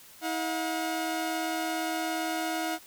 sawtooth tone pair together, 321.3 / 720 Hz, E4 / F#5, -44 / -47 cents, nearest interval octave + major second, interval 1397 cents, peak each -28 dBFS, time 0.21-2.79 s, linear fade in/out 50 ms, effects white hiss -52 dBFS RMS until 2.86 s

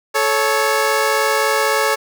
15% pulse tone pair together, 434.8 / 554.4 Hz, A4 / C#5, -21 / 0 cents, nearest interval major third, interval 421 cents, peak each -11 dBFS, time 0.14-1.96 s, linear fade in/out 20 ms, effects none

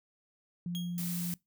sine tone, 174.61 Hz, F3, in tune, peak -33 dBFS, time 0.66-1.34 s, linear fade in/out 2 ms
40% pulse tone with exponential decay, 3269 Hz, G#7, 28 cents flat, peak -36 dBFS, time 0.75-1.04 s, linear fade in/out 0 ms, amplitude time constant 63 ms
blue noise, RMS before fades -40 dBFS, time 0.98-1.34 s, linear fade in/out 0 ms
effects noise-tail reverb RT60 0.2 s tail -24 dB re dry

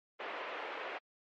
pink band-pass noise, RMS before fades -42 dBFS, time 0.19-0.99 s, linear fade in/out 20 ms, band 420 to 2700 Hz, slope 24 dB/octave, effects MP3 48 kbps

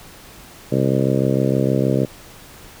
harmonic tone, 66.5 Hz, C2, 29 cents sharp, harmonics 2 / 3 / 4 / 5 / 6 / 7 / 8 / 9, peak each -20 / -22 / -23 / -24 / -25 / -25 / -26 / -27 dBFS, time 0.71-2.06 s, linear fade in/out 20 ms, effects pink hiss -42 dBFS RMS until 2.8 s

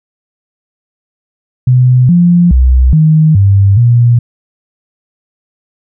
sine tone with pitch steps, 126.3 / 174.5 / 63.6 / 156.5 / 98.8 / 119.6 Hz, B2 / F3 / C2 / D#3 / G2 / A#2, +39 / -1 / -48 / +10 / +14 / +45 cents, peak -3 dBFS, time 1.67-4.19 s, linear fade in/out 5 ms, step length 420 ms, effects none

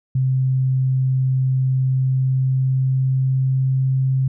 sine tone with pitch glide, 130.81 to 132.18 Hz, C3 to C3, 0 to +18 cents, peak -15 dBFS, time 0.15-4.28 s, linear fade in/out 5 ms, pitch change +18 cents, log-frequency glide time 1.76-3.99 s, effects none

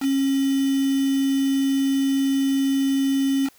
sine tone with quantisation, 272.3 Hz, C#4, 31 cents flat, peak -18 dBFS, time 0-3.5 s, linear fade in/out 50 ms, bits 5, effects white hiss -55 dBFS RMS until 3.58 s

